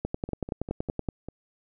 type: two click trains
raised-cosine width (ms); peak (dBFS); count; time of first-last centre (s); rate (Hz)
2; -15 / -23; 12 / 6; 0.05-1.088 / 0.29-1.286; 10.6 / 5.02
effects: none